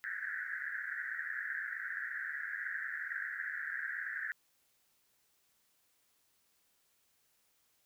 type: band-pass noise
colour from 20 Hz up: pink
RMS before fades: -40 dBFS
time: 0.04-4.32 s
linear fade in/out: 0 ms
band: 1500 to 1900 Hz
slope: 96 dB/octave
effects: white hiss -74 dBFS RMS until 7.85 s